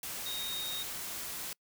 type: tone in noise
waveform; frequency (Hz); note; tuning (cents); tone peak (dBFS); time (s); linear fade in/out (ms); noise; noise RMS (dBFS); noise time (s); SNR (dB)
sine; 3729; A#7; 0; -36; 0.26-0.83; 2; white; -40; 0.03-1.53; +1
effects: noise-tail reverb RT60 0.1 s tail -26 dB re dry